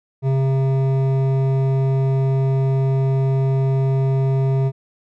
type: tone with hard clipping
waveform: triangle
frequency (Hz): 134.1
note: C3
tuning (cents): +43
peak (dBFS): -17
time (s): 0.22-4.72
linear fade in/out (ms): 50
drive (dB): 15
effects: none